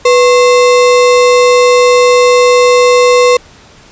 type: tone with sample-and-hold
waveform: sine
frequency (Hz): 494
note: B4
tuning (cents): 0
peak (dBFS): -3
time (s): 0.05-3.37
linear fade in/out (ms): 5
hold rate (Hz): 1575
effects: pink hiss -39 dBFS RMS until 3.91 s + resampled to 16000 Hz